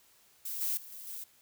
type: noise with level steps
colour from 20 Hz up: violet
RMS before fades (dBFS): -38 / -32 / -49 / -46 / -42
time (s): 0.45-1.24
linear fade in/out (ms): 5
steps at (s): 0.61 / 0.77 / 0.92 / 1.07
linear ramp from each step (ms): 2
effects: white hiss -64 dBFS RMS until 1.41 s